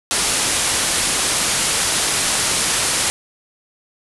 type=low-pass noise; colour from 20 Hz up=white; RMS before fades=-19 dBFS; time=0.11-3.1 s; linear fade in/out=0 ms; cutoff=11000 Hz; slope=96 dB/octave; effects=none